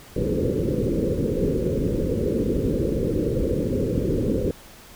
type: low-pass noise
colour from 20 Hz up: white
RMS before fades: -23 dBFS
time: 0.16-4.51 s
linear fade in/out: 2 ms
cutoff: 530 Hz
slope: 96 dB/octave
effects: pink hiss -46 dBFS RMS until 4.95 s